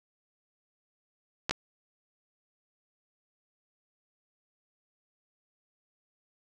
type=clicks; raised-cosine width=0.2 ms; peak=-10 dBFS; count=2; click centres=1.495 / 1.51 s; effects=none